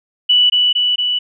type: tone with echo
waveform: sine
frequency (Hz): 2960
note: F#7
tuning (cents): 0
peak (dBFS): -8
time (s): 0.29-0.5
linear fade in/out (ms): 10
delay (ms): 230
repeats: 3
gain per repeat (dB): -2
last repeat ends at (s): 1.19
effects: none